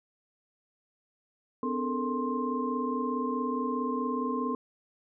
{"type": "tone cluster", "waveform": "sine", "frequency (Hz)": [252.6, 289.6, 432.7, 457.4, 1054], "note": ["B3", "D4", "A4", "A#4", "C6"], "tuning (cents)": [39, -24, -29, -33, 12], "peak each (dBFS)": [-31, -39, -37, -37, -33], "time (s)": [1.63, 4.55], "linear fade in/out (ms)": 2, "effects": []}